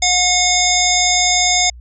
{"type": "harmonic tone", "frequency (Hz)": 723, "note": "F#5", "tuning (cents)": -40, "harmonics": [1, 3, 5, 7, 9, 10], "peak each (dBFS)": [-19, -19, -19, -19, -19, -19], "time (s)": [0.02, 1.7], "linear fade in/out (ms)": 5, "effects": ["added 60 Hz sine -34 dBFS peak until 1.8 s"]}